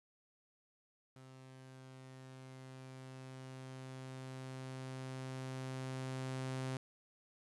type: tone with level ramp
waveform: sawtooth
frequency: 130.81 Hz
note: C3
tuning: in tune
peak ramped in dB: -51 to -34 dBFS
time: 1.16-6.77 s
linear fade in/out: 2 ms
effects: resampled to 24000 Hz + 12-bit